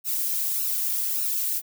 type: noise with flanger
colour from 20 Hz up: violet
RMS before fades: -26 dBFS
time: 0.04-1.62 s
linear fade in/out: 50 ms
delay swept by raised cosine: 0.73 to 2.23 ms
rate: 1.7 Hz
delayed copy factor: +0.65
effects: none